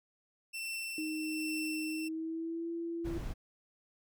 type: tone with tremolo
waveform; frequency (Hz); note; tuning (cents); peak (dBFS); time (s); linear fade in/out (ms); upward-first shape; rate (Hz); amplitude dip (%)
sawtooth; 2688; E7; +33; -33; 0.53-2.09; 20; triangle; 1.2; 45
type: tone with pitch glide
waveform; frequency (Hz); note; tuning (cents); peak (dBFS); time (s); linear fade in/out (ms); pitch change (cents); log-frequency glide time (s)
sine; 311.9 to 336.2; D#4 to E4; +4 to +34; -35; 0.98-3.18; 2; +130; 1.85-2.7
type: noise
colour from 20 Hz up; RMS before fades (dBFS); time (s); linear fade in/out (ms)
brown; -39; 3.04-3.34; 20
effects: none